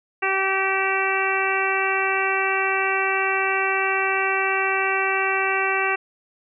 harmonic tone, 385.5 Hz, G4, 29 cents flat, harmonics 1 / 2 / 3 / 4 / 5 / 6 / 7, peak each -27 / -27 / -27 / -27 / -27 / -27 / -27 dBFS, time 0.22-5.96 s, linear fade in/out 10 ms, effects none

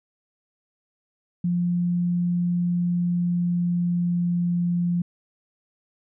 sine tone with pitch glide, 175.3 to 174.29 Hz, F3 to F3, +7 to -3 cents, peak -20 dBFS, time 1.44-5.02 s, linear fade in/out 5 ms, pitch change -10 cents, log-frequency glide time 2.62-4.53 s, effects none

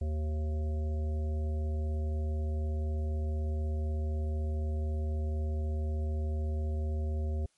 harmonic tone with a mistuned harmonic, 77 Hz, D#2, 17 cents flat, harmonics 1 / 3 / 5 / 7 / 9, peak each -29 / -44 / -45 / -48 / -51 dBFS, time 0.01-7.46 s, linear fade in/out 5 ms, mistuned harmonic 9, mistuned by -25 cents, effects white hiss -72 dBFS RMS until 7.57 s + MP3 48 kbps

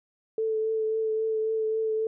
sine tone with vibrato, 440 Hz, A4, in tune, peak -24 dBFS, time 0.38-2.07 s, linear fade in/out 2 ms, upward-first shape triangle, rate 3.7 Hz, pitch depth 19 cents each way, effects none

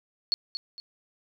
sine tone with echo, 4381 Hz, C#8, 21 cents flat, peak -21 dBFS, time 0.32-0.34 s, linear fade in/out 0 ms, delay 230 ms, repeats 2, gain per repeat -9 dB, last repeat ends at 0.8 s, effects none

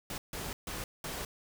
pink noise bursts at uneven times, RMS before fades -39 dBFS, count 4, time 0.1-0.18 / 0.33-0.53 / 0.67-0.84 / 1.04-1.25 s, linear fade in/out 2 ms, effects none

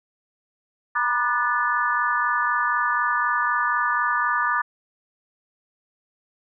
sine tone cluster, 954 / 998 / 1202 / 1475 / 1740 Hz, A#5 / B5 / D6 / F#6 / A6, +40 / +18 / +40 / -6 / -20 cents, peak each -28 / -31 / -23 / -27 / -25 dBFS, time 0.95-4.62 s, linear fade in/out 10 ms, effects none

